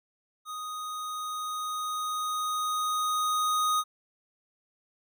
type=tone with level ramp; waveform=square; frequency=1244.5 Hz; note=D#6; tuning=in tune; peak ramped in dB=-36 to -24 dBFS; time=0.45-3.84 s; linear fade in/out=50 ms; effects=none